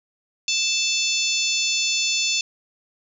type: harmonic tone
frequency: 880 Hz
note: A5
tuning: in tune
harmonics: 3 / 4 / 5 / 6 / 7 / 8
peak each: -25 / -26 / -27 / -28 / -28 / -29 dBFS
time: 0.48-2.41 s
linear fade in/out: 2 ms
effects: 9-bit